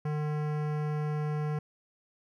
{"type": "tone with hard clipping", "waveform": "sine", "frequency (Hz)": 150.7, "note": "D3", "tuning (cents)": 45, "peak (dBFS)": -31, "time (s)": [0.05, 1.59], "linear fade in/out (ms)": 5, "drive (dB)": 18, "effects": []}